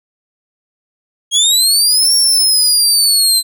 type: linear two-way sweep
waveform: 25% pulse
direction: up then down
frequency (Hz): 3242 to 5530 to 4071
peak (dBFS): -4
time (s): 1.31-3.43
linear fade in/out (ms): 50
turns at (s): 2.14
effects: none